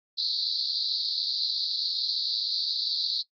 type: band-pass noise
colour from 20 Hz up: white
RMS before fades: -29 dBFS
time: 0.17-3.23 s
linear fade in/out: 20 ms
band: 3900 to 4700 Hz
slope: 96 dB/octave
effects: noise-tail reverb RT60 0.1 s tail -20 dB re dry + Opus 48 kbps